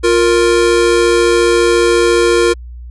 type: tone pair together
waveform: square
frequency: 351.8 / 466.2 Hz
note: F4 / A#4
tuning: +13 / 0 cents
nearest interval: perfect fourth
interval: 487 cents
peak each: -12 dBFS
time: 0.03-2.54 s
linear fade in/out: 20 ms
effects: added 60 Hz sine -27 dBFS peak until 2.9 s + resampled to 24000 Hz